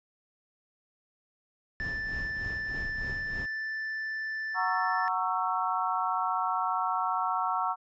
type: tone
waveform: triangle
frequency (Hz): 1762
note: A6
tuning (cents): +2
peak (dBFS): -30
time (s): 1.8-5.08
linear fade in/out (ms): 0
type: noise with tremolo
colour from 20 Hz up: brown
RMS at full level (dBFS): -37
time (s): 1.8-3.46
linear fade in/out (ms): 5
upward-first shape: triangle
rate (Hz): 3.3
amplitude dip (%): 70
type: chord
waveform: sine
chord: F# dominant seventh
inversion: none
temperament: just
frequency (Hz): 740 / 925 / 1110 / 1332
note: F#5 / A#5 / C#6 / E6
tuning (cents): 0 / -14 / +2 / +18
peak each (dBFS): -32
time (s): 4.54-7.76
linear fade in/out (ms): 50
effects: resampled to 16000 Hz